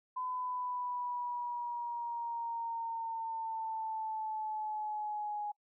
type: exponential sweep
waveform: sine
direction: down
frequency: 1013 to 830.6 Hz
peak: -35 dBFS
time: 0.16-5.52 s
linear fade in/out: 10 ms
effects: noise-tail reverb RT60 0.1 s tail -23 dB re dry